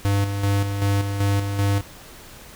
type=tone with tremolo; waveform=square; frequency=100 Hz; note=G2; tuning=35 cents sharp; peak=-18 dBFS; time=0.05-1.81 s; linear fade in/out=0 ms; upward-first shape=square; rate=2.6 Hz; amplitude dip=50%; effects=pink hiss -43 dBFS RMS until 2.55 s